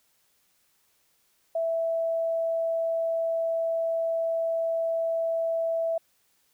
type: tone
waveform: sine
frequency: 659.3 Hz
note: E5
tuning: in tune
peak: -24 dBFS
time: 1.55-5.98 s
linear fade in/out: 5 ms
effects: white hiss -68 dBFS RMS until 6.53 s